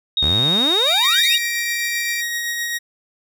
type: tone with vibrato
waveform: sine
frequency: 3729 Hz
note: A#7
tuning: in tune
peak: -15 dBFS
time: 0.17-1.38 s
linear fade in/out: 2 ms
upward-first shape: sine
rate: 12 Hz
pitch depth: 14 cents each way
type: exponential sweep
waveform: sawtooth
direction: up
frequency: 65.8 to 2960 Hz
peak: -17 dBFS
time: 0.22-1.36 s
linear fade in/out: 10 ms
type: tone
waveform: sawtooth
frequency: 2348 Hz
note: D7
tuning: 1 cent flat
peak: -21 dBFS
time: 0.86-2.22 s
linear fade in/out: 20 ms
type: tone with tremolo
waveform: sawtooth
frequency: 1886 Hz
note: A#6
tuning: 20 cents sharp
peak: -17 dBFS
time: 1.03-2.79 s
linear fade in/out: 20 ms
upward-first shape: triangle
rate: 7.7 Hz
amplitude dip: 30%
effects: none